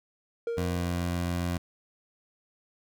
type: tone with exponential decay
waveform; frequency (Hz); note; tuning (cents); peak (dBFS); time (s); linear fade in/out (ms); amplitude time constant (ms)
triangle; 466.2; A#4; 0; -25; 0.47-1.39; 2; 200
type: tone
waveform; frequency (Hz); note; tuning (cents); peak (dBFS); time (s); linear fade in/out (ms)
20% pulse; 87.31; F2; 0; -23; 0.57-1.58; 10
effects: none